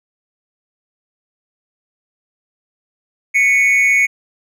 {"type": "tone with amplitude modulation", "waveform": "triangle", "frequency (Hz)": 2217, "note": "C#7", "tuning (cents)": 0, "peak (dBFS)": -5, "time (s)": [3.34, 4.07], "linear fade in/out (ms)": 20, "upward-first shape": "sine", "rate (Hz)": 216, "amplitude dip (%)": 70, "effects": []}